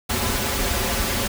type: noise with comb filter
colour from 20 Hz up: pink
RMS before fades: -23 dBFS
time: 0.09-1.28 s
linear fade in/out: 10 ms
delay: 6.4 ms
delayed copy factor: -0.95
effects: none